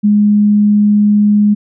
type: tone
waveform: sine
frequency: 207.7 Hz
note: G#3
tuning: in tune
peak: -6 dBFS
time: 0.03-1.55 s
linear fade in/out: 20 ms
effects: none